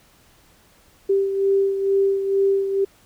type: beating tone pair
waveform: sine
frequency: 392 / 394.2 Hz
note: G4 / G4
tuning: 0 / +10 cents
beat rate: 2.2 Hz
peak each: -17 / -25 dBFS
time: 1.09-2.85 s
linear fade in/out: 10 ms
effects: pink hiss -55 dBFS RMS until 3.05 s